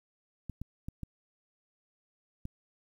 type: clicks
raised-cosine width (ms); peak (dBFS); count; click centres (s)
5; -26; 5; 0.497 / 0.616 / 0.885 / 1.033 / 2.454
effects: 10-bit